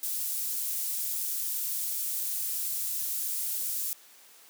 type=high-pass noise; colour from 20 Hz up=pink; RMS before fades=-32 dBFS; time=0.03-3.93 s; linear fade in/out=0 ms; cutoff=11000 Hz; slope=12 dB/octave; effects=white hiss -55 dBFS RMS until 4.49 s + high-pass 300 Hz 12 dB/octave